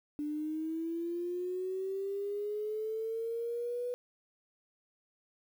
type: linear sweep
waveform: sine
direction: up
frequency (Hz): 293.7 to 493.9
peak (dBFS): -33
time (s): 0.19-3.94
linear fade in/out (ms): 0
effects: 10-bit